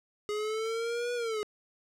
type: linear two-way sweep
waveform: square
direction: up then down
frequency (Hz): 415.3 to 488 to 415.3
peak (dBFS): -31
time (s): 0.29-1.43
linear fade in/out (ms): 0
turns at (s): 1.14
effects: low-pass 8000 Hz 12 dB/octave + 10-bit